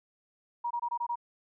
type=tone bursts; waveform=sine; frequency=951 Hz; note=A#5; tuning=34 cents sharp; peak=-29 dBFS; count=6; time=0.64-1.157 s; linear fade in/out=10 ms; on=67 ms; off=23 ms; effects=none